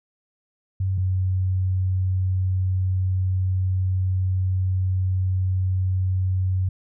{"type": "tone pair in turn", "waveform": "sine", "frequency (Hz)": [95, 93.26], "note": ["F#2", "F#2"], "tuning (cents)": [46, 14], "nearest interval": "unison", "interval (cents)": 32, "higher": "first", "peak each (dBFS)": [-20, -19], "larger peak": "second", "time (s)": [[0.8, 0.98], [0.98, 6.69]], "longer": "second", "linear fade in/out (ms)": 5, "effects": []}